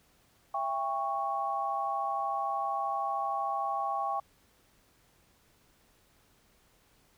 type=chord; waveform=sine; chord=C# diminished; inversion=first; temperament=just; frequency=665.2 / 798.3 / 1108.7 Hz; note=E5 / G5 / C#6; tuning=+16 / +31 / 0 cents; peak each=-38 / -32 / -33 dBFS; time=0.54-4.2 s; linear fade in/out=5 ms; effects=pink hiss -66 dBFS RMS until 7.17 s